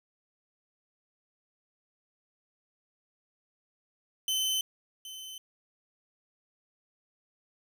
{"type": "tone with echo", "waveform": "sawtooth", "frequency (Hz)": 3056, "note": "G7", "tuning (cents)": -45, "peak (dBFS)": -24, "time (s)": [4.28, 4.61], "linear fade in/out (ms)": 2, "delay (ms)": 770, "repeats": 1, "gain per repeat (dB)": -14, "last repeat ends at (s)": 5.38, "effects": []}